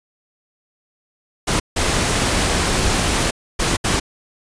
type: noise bursts at uneven times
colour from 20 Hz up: pink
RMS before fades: -18 dBFS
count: 4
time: 1.47-1.6 / 1.76-3.31 / 3.59-3.77 / 3.84-4 s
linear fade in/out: 10 ms
effects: resampled to 22050 Hz